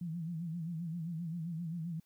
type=tone with vibrato; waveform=sine; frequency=166.8 Hz; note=E3; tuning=21 cents sharp; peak=-36 dBFS; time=0.01-2 s; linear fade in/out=5 ms; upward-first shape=sine; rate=7.6 Hz; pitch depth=100 cents each way; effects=white hiss -75 dBFS RMS until 2.05 s